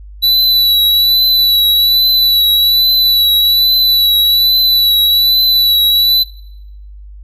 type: tone with vibrato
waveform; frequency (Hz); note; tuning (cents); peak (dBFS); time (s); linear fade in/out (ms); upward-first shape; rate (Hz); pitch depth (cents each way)
square; 3951; B7; 0; -8; 0.22-6.24; 20; triangle; 1.2; 38
effects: noise-tail reverb RT60 0.9 s tail -24 dB re dry + added 50 Hz sine -30 dBFS peak until 7.23 s